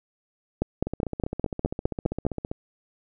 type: two click trains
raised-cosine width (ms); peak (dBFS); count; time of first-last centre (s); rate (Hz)
2; -16 / -9; 26 / 9; 0.87-2.515 / 0.62-2.266; 15.2 / 4.86
effects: none